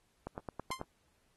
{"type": "click train", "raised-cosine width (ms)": 1, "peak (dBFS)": -25, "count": 6, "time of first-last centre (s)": [0.27, 0.814], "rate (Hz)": 9.19}
{"type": "tone with exponential decay", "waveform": "sawtooth", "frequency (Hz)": 1046.5, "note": "C6", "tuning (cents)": 0, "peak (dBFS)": -29, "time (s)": [0.71, 0.83], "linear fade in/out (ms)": 5, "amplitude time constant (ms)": 26}
{"effects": ["pink hiss -74 dBFS RMS until 1.36 s", "AAC 32 kbps"]}